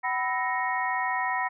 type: tone cluster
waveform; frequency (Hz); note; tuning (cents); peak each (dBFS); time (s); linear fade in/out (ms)
sine; 756 / 990 / 1306 / 1867 / 2195; F#5 / B5 / E6 / A#6 / C#7; +37 / +4 / -17 / +2 / -18; -31 / -29 / -37 / -30 / -36; 0.03-1.49; 20
effects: none